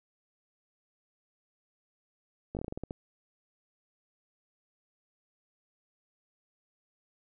slowing click train, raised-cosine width 2 ms, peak -23 dBFS, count 10, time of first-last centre 2.55-2.909 s, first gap 18 ms, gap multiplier 1.19, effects none

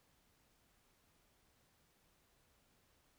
silence, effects pink hiss -74 dBFS RMS until 3.18 s

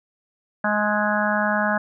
harmonic tone with a mistuned harmonic, 210 Hz, G#3, 19 cents sharp, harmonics 1 / 3 / 4 / 5 / 6 / 7 / 8, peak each -25 / -25 / -27 / -29 / -30 / -26 / -26 dBFS, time 0.64-1.78 s, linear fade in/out 5 ms, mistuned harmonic 8, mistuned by -20 cents, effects none

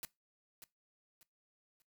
white noise with echo, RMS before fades -43 dBFS, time 0.03-0.05 s, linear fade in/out 0 ms, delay 590 ms, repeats 3, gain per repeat -10 dB, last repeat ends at 1.82 s, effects noise-tail reverb RT60 0.2 s tail -20 dB re dry

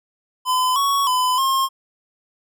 square tone with pitch steps, 1015 / 1114 / 1009 / 1070 Hz, B5 / C#6 / B5 / C6, +47 / +8 / +37 / +38 cents, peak -17 dBFS, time 0.45-1.69 s, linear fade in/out 50 ms, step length 310 ms, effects none

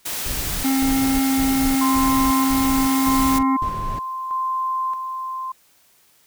white noise, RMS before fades -27 dBFS, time 0.05-3.39 s, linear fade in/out 10 ms
brown noise bursts, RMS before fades -28 dBFS, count 7, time 0.26-3.99 s, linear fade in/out 2 ms, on 370 ms, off 190 ms
harmonic tone, 267.7 Hz, C4, 40 cents sharp, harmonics 1 / 3 / 5 / 7 / 8, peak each -17 / -29 / -37 / -42 / -36 dBFS, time 0.64-3.57 s, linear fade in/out 10 ms
sine tone with tremolo, 1043 Hz, C6, 6 cents flat, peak -20 dBFS, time 1.81-5.52 s, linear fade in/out 5 ms, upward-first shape square, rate 0.8 Hz, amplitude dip 45%
effects white hiss -57 dBFS RMS until 6.26 s

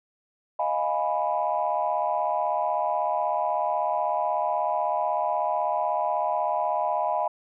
sine chord, F half-diminished seventh, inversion third, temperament equal, 622.3 / 698.5 / 830.6 / 987.8 Hz, Eb5 / F5 / Ab5 / Cb6, 0 / 0 / 0 / 0 cents, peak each -28 dBFS, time 0.59-7.28 s, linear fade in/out 5 ms, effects tanh soft clip ceiling -13 dBFS

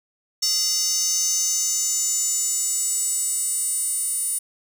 square tone with high-pass filter sweep, 414.2 Hz, G#4, 5 cents flat, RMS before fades -23 dBFS, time 0.42-4.39 s, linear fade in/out 10 ms, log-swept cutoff 5500 to 9500 Hz, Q 6.6, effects none

